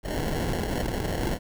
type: noise with sample-and-hold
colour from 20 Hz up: pink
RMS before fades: -28 dBFS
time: 0.03-1.39 s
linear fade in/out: 50 ms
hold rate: 1225 Hz
effects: none